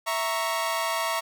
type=chord; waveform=sawtooth; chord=A# diminished; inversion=second; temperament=equal; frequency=659.3 / 932.3 / 1108.7 Hz; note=E5 / A#5 / C#6; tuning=0 / 0 / 0 cents; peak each=-26 dBFS; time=0.06-1.21 s; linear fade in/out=20 ms; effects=none